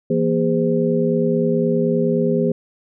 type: tone cluster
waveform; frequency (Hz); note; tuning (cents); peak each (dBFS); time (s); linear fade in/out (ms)
sine; 167.2 / 236.8 / 409.1 / 513; E3 / A#3 / G#4 / C5; +25 / +27 / -26 / -34; -21 / -20 / -20 / -22; 0.1-2.52; 5
effects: none